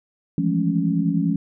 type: tone cluster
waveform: sine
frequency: 162 / 172 / 205.9 / 218.7 / 277.7 Hz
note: E3 / F3 / G#3 / A3 / C#4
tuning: -30 / -26 / -15 / -10 / +3 cents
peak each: -28 / -21 / -26 / -29 / -23 dBFS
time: 0.38-1.36 s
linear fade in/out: 2 ms
effects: none